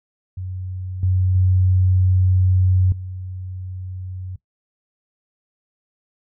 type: tone with level steps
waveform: sine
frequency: 92.5 Hz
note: F#2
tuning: in tune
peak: -26 / -15 / -13 / -28 dBFS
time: 0.37-4.36 s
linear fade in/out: 5 ms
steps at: 1.03 / 1.35 / 2.92 s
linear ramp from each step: 2 ms
effects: noise-tail reverb RT60 0.1 s tail -17 dB re dry